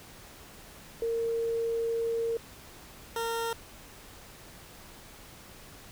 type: tone pair in turn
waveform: sine / 20% pulse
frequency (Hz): 459.9 / 459.9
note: A#4 / A#4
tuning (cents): -23 / -23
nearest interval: unison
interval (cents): 0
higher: neither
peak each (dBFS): -27 / -25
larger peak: second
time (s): 1.02-2.37 / 3.16-3.53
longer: first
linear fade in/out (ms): 2
effects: pink hiss -50 dBFS RMS until 5.91 s